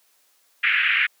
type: band-pass noise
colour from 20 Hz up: white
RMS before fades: -20 dBFS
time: 0.63-1.07 s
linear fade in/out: 10 ms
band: 1500 to 2700 Hz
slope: 48 dB/octave
effects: white hiss -62 dBFS RMS until 1.2 s + high-pass 400 Hz 12 dB/octave